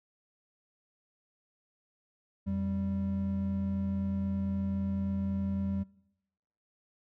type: tone pair together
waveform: triangle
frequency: 87.2 / 195.53 Hz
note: F2 / G3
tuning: -2 / -4 cents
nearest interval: octave + major second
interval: 1398 cents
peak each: -33 / -29 dBFS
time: 2.46-5.84 s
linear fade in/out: 20 ms
effects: noise-tail reverb RT60 0.9 s tail -23 dB re dry